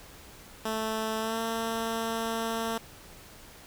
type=tone with pitch glide; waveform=10% pulse; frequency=220 to 226.6 Hz; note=A3 to A#3; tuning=0 to -49 cents; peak=-21 dBFS; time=0.65-2.78 s; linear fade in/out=5 ms; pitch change=+51 cents; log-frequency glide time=1.19-1.39 s; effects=pink hiss -50 dBFS RMS until 3.66 s